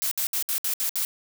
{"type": "noise bursts", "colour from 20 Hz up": "blue", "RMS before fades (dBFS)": -26, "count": 7, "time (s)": [0.02, 1.049], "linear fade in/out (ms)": 0, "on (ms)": 93, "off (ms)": 63, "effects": []}